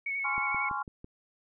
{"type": "tone with vibrato", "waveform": "sine", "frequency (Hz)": 2217, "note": "C#7", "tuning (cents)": 0, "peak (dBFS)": -30, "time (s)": [0.06, 0.69], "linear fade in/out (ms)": 5, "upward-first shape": "square", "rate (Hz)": 11, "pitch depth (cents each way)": 16}
{"type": "chord", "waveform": "sine", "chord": "Db major seventh", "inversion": "second", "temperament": "just", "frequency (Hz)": [831.5, 1039.4, 1108.7, 1385.9], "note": ["Ab5", "C6", "Db6", "F6"], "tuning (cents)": [2, -12, 0, -14], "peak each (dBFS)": -36, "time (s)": [0.24, 0.83], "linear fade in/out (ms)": 10}
{"type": "click train", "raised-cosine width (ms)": 3, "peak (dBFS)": -31, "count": 5, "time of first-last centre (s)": [0.38, 1.044], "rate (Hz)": 6.02}
{"effects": []}